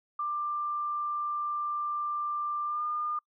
sine tone with pitch glide, 1186 to 1210.2 Hz, D6 to D#6, +17 to -48 cents, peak -29 dBFS, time 0.19-3.19 s, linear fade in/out 5 ms, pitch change +35 cents, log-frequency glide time 2.65-2.83 s, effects noise-tail reverb RT60 0.1 s tail -26 dB re dry

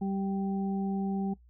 harmonic tone, 195.2 Hz, G3, 7 cents flat, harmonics 1 / 2 / 4, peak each -29 / -39 / -40 dBFS, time 0.01-1.34 s, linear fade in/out 10 ms, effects noise-tail reverb RT60 0.1 s tail -18 dB re dry + added 60 Hz sine -55 dBFS peak until 1.49 s

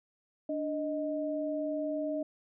sine tone pair together, 293.9 / 622.3 Hz, D4 / D#5, +1 / 0 cents, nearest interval octave + minor second, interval 1299 cents, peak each -34 / -33 dBFS, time 0.49-2.23 s, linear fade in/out 5 ms, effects none

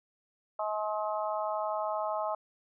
harmonic tone, 212.4 Hz, G#3, 39 cents sharp, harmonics 3 / 4 / 5 / 6, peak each -33 / -35 / -37 / -39 dBFS, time 0.59-2.35 s, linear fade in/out 5 ms, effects none

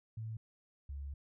sine tone pair in turn, 111 / 70.11 Hz, A2 / C#2, +16 / +20 cents, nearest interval minor sixth, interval 796 cents, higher first, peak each -39 / -40 dBFS, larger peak first, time 0.17-0.37 / 0.89-1.14 s, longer second, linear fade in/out 5 ms, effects none

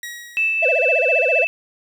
sawtooth tone with exponential decay, 1906 Hz, A#6, 38 cents sharp, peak -24 dBFS, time 0.03-1.09 s, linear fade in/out 2 ms, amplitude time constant 230 ms
sine tone with tremolo, 2637 Hz, E7, in tune, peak -15 dBFS, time 0.37-1.47 s, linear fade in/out 0 ms, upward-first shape sine, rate 4.2 Hz, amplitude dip 30%
triangle tone with vibrato, 577 Hz, D5, 31 cents flat, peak -15 dBFS, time 0.62-1.45 s, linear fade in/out 10 ms, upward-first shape sine, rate 15 Hz, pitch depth 270 cents each way
effects none

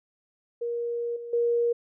sine tone with level steps, 472.5 Hz, A#4, 23 cents sharp, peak -27 / -35 / -21 dBFS, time 0.61-1.73 s, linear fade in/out 10 ms, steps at 1.16 / 1.33 s, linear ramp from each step 5 ms, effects none

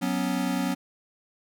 square chord, F# suspended fourth, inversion none, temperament equal, 185 / 246.9 / 277.2 Hz, F#3 / B3 / C#4, 0 / 0 / 0 cents, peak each -30 dBFS, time 0.01-0.75 s, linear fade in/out 20 ms, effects none

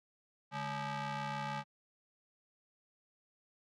sawtooth ring-modulated tone, 355.5 Hz, F4, 31 cents sharp, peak -29 dBFS, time 0.51-1.64 s, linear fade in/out 50 ms, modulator 500 Hz, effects high-pass 150 Hz 12 dB/octave + low-pass 4000 Hz 12 dB/octave

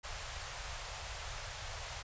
pink band-stop noise, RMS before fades -43 dBFS, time 0.03-2.03 s, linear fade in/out 20 ms, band 110 to 580 Hz, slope 24 dB/octave, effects resampled to 16000 Hz

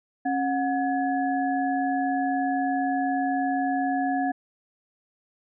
sine tone cluster, 272.8 / 730 / 1694 Hz, C#4 / F#5 / G#6, -28 / -24 / +34 cents, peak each -26 / -25 / -34 dBFS, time 0.25-4.32 s, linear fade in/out 10 ms, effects none

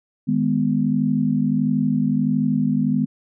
sine chord, G# minor, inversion second, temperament just, 155.74 / 207.7 / 249.2 Hz, D#3 / G#3 / B3, +2 / 0 / +16 cents, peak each -23 / -21 / -20 dBFS, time 0.27-3.06 s, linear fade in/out 20 ms, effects none

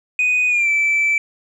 sine tone with pitch glide, 2489 to 2322 Hz, D#7 to D7, 0 to -20 cents, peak -12 dBFS, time 0.19-1.18 s, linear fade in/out 2 ms, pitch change -120 cents, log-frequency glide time 0.48-0.69 s, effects tanh soft clip ceiling -12 dBFS

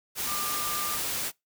sine tone in noise, 1195 Hz, D6, 30 cents sharp, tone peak -33 dBFS, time 0.25-0.99 s, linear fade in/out 50 ms, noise white, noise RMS -31 dBFS, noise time 0.15-1.32 s, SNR -5 dB, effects noise-tail reverb RT60 0.2 s tail -25 dB re dry

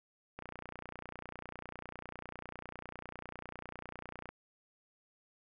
click train, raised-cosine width 0.5 ms, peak -29 dBFS, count 118, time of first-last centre 0.39-4.29 s, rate 30 Hz, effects none

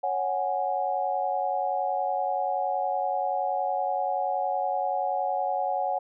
sine chord, C# suspended fourth, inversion none, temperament equal, 554.4 / 740 / 830.6 Hz, C#5 / F#5 / G#5, 0 / 0 / 0 cents, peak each -31 / -27 / -30 dBFS, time 0.03-5.99 s, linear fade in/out 10 ms, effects none

